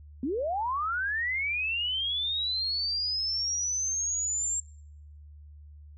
sine linear sweep, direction up, 236.6 to 7459 Hz, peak -27 dBFS, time 0.23-4.6 s, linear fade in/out 2 ms, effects noise-tail reverb RT60 0.7 s tail -25 dB re dry + added 74 Hz sine -46 dBFS peak until 5.97 s

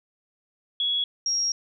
sine tone pair in turn, 3355 / 5602 Hz, G#7 / F8, +17 / +4 cents, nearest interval major sixth, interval 887 cents, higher second, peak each -22 dBFS, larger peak neither, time 0.8-1.04 / 1.26-1.52 s, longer second, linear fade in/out 2 ms, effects none

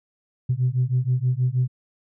sine beating tone pair, 123.47 / 129.77 Hz, B2 / C3, 0 / -14 cents, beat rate 6.3 Hz, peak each -21 dBFS, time 0.49-1.68 s, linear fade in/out 10 ms, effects tanh soft clip ceiling -13 dBFS

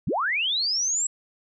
sine linear sweep, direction up, 82.41 to 7760 Hz, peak -22 dBFS, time 0.07-1.07 s, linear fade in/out 5 ms, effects none

